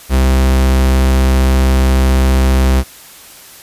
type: tone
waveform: 45% pulse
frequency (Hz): 65.41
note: C2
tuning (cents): 0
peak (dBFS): -8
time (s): 0.09-2.84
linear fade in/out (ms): 50
effects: white hiss -37 dBFS RMS until 3.62 s + resampled to 32000 Hz